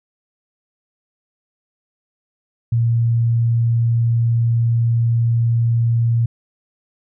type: tone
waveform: sine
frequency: 116.54 Hz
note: A#2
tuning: in tune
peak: -13 dBFS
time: 2.72-6.26 s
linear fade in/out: 5 ms
effects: none